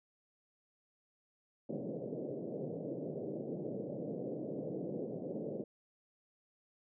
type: band-pass noise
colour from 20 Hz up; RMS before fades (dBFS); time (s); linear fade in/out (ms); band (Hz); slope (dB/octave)
white; -41; 1.69-5.64; 5; 130 to 560; 48
effects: none